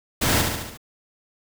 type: noise with echo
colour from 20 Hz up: pink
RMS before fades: -21 dBFS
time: 0.21-0.42 s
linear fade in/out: 10 ms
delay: 71 ms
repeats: 5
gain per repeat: -4 dB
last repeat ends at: 0.775 s
effects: none